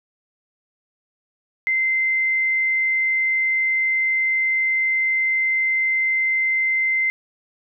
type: tone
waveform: sine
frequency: 2076 Hz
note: C7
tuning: 14 cents flat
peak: -17 dBFS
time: 1.67-7.1 s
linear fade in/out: 0 ms
effects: none